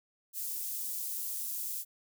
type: high-pass noise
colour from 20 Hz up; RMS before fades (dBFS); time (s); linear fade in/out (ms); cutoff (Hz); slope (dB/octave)
white; -37; 0.33-1.85; 50; 8600; 12
effects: none